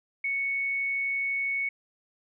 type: tone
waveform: sine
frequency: 2217 Hz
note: C#7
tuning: in tune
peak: -26 dBFS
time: 0.24-1.69 s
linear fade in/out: 5 ms
effects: none